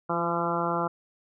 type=harmonic tone with a mistuned harmonic; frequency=170.2 Hz; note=F3; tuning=44 cents flat; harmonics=1 / 2 / 3 / 4 / 5 / 6 / 7 / 8; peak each=-33 / -33 / -33 / -33 / -33 / -33 / -33 / -33 dBFS; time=0.09-0.88 s; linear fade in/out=10 ms; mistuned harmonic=2; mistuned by=+18 cents; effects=none